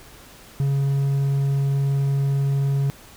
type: tone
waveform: triangle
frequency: 138.59 Hz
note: C#3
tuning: in tune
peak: -16 dBFS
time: 0.6-2.9 s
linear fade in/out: 0 ms
effects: pink hiss -46 dBFS RMS until 3.16 s